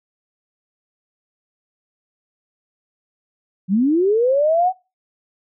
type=linear sweep; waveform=sine; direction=up; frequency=174.61 to 761 Hz; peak=-13 dBFS; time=3.68-4.73 s; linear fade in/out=50 ms; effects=noise-tail reverb RT60 0.3 s tail -25 dB re dry